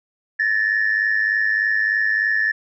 sine tone pair together, 1736.7 / 1840 Hz, A6 / A#6, -23 / -23 cents, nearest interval minor second, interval 100 cents, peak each -17 / -20 dBFS, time 0.39-2.52 s, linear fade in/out 10 ms, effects tanh soft clip ceiling -11 dBFS

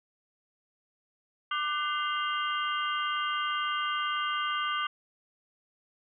sine tone cluster, 1188 / 1506 / 2065 / 2822 / 3171 Hz, D6 / F#6 / C7 / F7 / G7, +20 / +30 / -23 / +17 / +19 cents, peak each -30 / -35 / -39 / -37 / -39 dBFS, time 1.51-4.87 s, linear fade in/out 5 ms, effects none

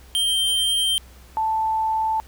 square / sine tone pair in turn, 3149 / 880.6 Hz, G7 / A5, +7 / +1 cents, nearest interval octave + minor seventh, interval 2206 cents, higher first, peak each -19 dBFS, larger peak neither, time 0.15-0.98 / 1.37-2.2 s, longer neither, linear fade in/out 0 ms, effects added 63 Hz sine -45 dBFS peak until 2.27 s + pink hiss -51 dBFS RMS until 2.27 s

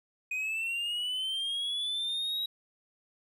triangle linear sweep, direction up, 2484 to 3852 Hz, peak -29 dBFS, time 0.31-2.46 s, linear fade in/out 5 ms, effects none

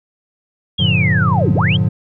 sine linear two-way sweep, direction down then up, 3327 to 72.3 to 3327 Hz, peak -16 dBFS, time 0.78-1.77 s, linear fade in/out 10 ms, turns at 1.54 s
triangle chord, G minor seventh, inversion none, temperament equal with one note detuned, 98 / 116.54 / 146.83 / 178.7 Hz, G2 / Bb2 / D3 / F3, 0 / 0 / 0 / +40 cents, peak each -16 dBFS, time 0.79-1.89 s, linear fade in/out 10 ms
effects none

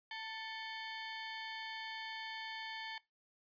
20% pulse ring-modulated tone, 1326 Hz, E6, 10 cents sharp, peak -34 dBFS, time 0.11-2.98 s, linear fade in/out 2 ms, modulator 436 Hz, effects noise-tail reverb RT60 0.2 s tail -20 dB re dry + resampled to 11025 Hz

